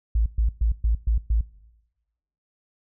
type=tone bursts; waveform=sine; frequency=55 Hz; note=A1; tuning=in tune; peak=-17 dBFS; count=6; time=0.15-1.41 s; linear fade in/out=5 ms; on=110 ms; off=120 ms; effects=noise-tail reverb RT60 1.0 s tail -19 dB re dry